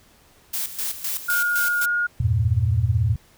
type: noise with tremolo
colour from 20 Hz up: blue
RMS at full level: -26 dBFS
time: 0.53-1.86 s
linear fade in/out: 10 ms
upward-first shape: square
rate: 3.9 Hz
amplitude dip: 70%
type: tone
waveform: sine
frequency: 1431 Hz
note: F6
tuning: 42 cents sharp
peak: -19 dBFS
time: 1.28-2.07 s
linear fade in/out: 10 ms
type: chord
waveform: sine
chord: E diminished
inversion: none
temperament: equal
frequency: 82.41 / 98 / 116.54 Hz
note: E2 / G2 / Bb2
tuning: 0 / 0 / 0 cents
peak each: -23 / -22 / -20 dBFS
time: 2.2-3.16 s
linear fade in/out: 5 ms
effects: pink hiss -55 dBFS RMS until 3.37 s